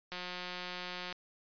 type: click train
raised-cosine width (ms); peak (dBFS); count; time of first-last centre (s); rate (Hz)
0.2; -23; 182; 0.12-1.126; 180
effects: resampled to 11025 Hz